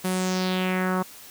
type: tone with low-pass filter sweep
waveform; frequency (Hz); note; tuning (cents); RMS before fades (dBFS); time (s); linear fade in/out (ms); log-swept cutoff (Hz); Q
sawtooth; 185; F#3; 0; -25; 0.04-1.03; 10; 12000 to 1100; 2.9
effects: white hiss -45 dBFS RMS until 1.3 s